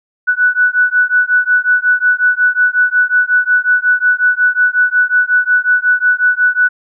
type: beating tone pair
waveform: sine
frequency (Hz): 1480 / 1485.5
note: F#6 / F#6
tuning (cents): 0 / +6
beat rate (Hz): 5.5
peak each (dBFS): -12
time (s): 0.27-6.69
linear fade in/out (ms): 20
effects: none